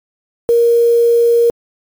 sine tone with quantisation, 469.8 Hz, A#4, 13 cents sharp, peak -7 dBFS, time 0.49-1.5 s, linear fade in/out 0 ms, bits 5, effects MP3 96 kbps

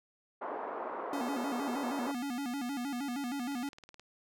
white band-pass noise, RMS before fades -39 dBFS, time 0.41-2.12 s, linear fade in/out 10 ms, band 320 to 1100 Hz, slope 24 dB/octave
square tone with vibrato, 261.6 Hz, C4, in tune, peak -35 dBFS, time 1.13-3.69 s, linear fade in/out 2 ms, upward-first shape square, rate 6.4 Hz, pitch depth 130 cents each way
click train, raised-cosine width 0.2 ms, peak -34 dBFS, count 10, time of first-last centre 3.52-3.996 s, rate 18.9 Hz
effects none

